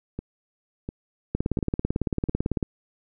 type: two click trains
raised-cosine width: 3 ms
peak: -11 / -18 dBFS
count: 24 / 4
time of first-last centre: 1.35-2.628 / 0.19-2.288 s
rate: 18 / 1.43 Hz
effects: none